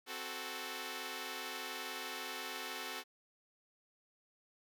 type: chord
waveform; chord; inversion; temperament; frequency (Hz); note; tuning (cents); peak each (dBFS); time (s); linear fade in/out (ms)
5% pulse; F# diminished; second; equal; 261.6 / 370 / 440; C4 / F#4 / A4; 0 / 0 / 0; -36 / -34 / -33; 0.06-3.04; 50
effects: none